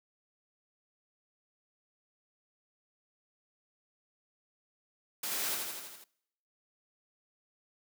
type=noise with echo; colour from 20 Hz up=white; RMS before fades=-36 dBFS; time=5.23-5.55 s; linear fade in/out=5 ms; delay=82 ms; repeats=6; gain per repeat=-3 dB; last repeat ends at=6.042 s; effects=noise-tail reverb RT60 0.8 s tail -24 dB re dry + high-pass 200 Hz 12 dB/octave